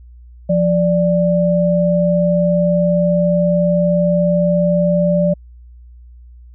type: tone pair together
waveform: sine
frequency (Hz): 174.61 / 588.3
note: F3 / D5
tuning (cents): 0 / +3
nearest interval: octave + major sixth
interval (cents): 2103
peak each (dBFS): -14 / -14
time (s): 0.49-5.34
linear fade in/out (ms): 10
effects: added 60 Hz sine -37 dBFS peak until 6.54 s